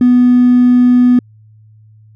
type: tone with hard clipping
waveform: triangle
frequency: 247 Hz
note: B3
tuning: in tune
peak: -5 dBFS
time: 0.01-1.19 s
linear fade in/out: 2 ms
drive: 3 dB
effects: added 108 Hz sine -40 dBFS peak until 2.15 s